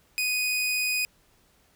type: tone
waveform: sawtooth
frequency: 2489 Hz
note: D#7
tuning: in tune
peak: -21 dBFS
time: 0.18-1.05 s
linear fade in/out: 0 ms
effects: pink hiss -63 dBFS RMS until 1.75 s